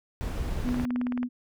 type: noise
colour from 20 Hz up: brown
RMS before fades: -31 dBFS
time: 0.21-0.85 s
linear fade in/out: 0 ms
type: tone with tremolo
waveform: sine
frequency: 246.4 Hz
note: B3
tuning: 4 cents flat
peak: -25 dBFS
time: 0.63-1.29 s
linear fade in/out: 50 ms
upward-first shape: triangle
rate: 3.5 Hz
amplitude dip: 25%
type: click train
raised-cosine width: 0.5 ms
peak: -22 dBFS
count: 11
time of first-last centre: 0.69-1.231 s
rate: 18.5 Hz
effects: none